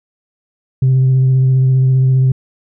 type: tone with vibrato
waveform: sine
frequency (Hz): 130.81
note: C3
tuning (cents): 0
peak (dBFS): -6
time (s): 0.82-2.32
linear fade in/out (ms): 5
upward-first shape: triangle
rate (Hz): 15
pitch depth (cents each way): 20
effects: tanh soft clip ceiling -6 dBFS